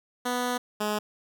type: tone pair in turn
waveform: 10% pulse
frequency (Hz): 246.9 / 210.5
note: B3 / G#3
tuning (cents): 0 / +24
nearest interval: minor third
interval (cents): 276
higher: first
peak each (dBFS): -18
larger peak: neither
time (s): 0.25-0.58 / 0.8-0.99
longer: first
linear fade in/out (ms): 10
effects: none